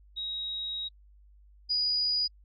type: tone pair in turn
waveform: sine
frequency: 3803 / 4913 Hz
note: A#7 / D#8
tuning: +34 / -23 cents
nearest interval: major third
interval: 443 cents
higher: second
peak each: -32 / -25 dBFS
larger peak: second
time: 0.16-0.89 / 1.69-2.28 s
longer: first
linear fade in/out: 20 ms
effects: added 50 Hz sine -54 dBFS peak until 2.44 s + AAC 32 kbps